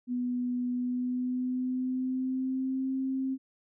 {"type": "tone with pitch glide", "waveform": "sine", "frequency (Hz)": [246.9, 264.6], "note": ["B3", "C4"], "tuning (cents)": [0, 20], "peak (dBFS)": -28, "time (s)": [0.07, 3.38], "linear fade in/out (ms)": 50, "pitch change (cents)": 120, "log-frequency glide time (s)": [0.72, 2.93], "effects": []}